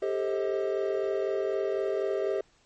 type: chord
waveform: triangle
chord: A half-diminished seventh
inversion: third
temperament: just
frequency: 396 / 440 / 528 / 633.6 Hz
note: G4 / A4 / C5 / Eb5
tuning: +18 / 0 / +16 / +31 cents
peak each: -27 / -32 / -32 / -31 dBFS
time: 0.02-2.41 s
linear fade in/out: 5 ms
effects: pink hiss -64 dBFS RMS until 2.65 s + MP3 32 kbps

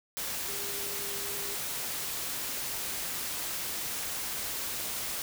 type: tone in noise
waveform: sine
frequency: 402.5 Hz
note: G4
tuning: 46 cents sharp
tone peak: -44 dBFS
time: 0.48-1.55 s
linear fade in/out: 0 ms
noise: white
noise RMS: -35 dBFS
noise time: 0.17-5.22 s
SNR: -12 dB
effects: none

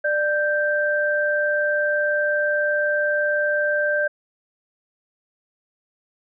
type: tone pair together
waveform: sine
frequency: 593.6 / 1568 Hz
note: D5 / G6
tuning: +18 / 0 cents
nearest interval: octave + perfect fourth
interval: 1682 cents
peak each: -21 dBFS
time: 0.04-4.08 s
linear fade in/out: 10 ms
effects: none

